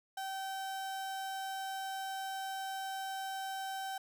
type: tone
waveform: 35% pulse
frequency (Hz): 772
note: G5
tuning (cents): -27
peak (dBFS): -36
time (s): 0.17-3.98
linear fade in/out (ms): 5
effects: none